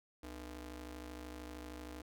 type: ring-modulated tone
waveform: sawtooth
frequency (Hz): 185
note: F#3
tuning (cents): 0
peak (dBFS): -39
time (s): 0.23-2.02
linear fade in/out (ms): 5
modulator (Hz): 119
effects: none